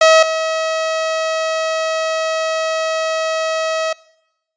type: tone pair in turn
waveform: sawtooth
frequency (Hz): 641 / 641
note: E5 / E5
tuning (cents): -49 / -49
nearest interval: unison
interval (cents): 0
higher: neither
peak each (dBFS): -3 / -13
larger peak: first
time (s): 0.01-0.23 / 0.23-3.93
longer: second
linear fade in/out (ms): 5
effects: noise-tail reverb RT60 0.9 s tail -22 dB re dry + resampled to 16000 Hz